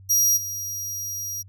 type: tone with level steps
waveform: sawtooth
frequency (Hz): 5730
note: F8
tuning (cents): +44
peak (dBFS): -14 / -26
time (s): 0.09-1.43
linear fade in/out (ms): 20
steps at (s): 0.36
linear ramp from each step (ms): 20
effects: added 96 Hz sine -44 dBFS peak until 1.48 s